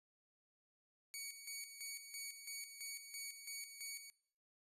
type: tone with tremolo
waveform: 10% pulse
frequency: 2247 Hz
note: C#7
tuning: 23 cents sharp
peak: -36 dBFS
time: 1.14-4.1 s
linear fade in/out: 0 ms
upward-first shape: square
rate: 3 Hz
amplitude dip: 60%
effects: noise-tail reverb RT60 0.6 s tail -22 dB re dry + resampled to 32000 Hz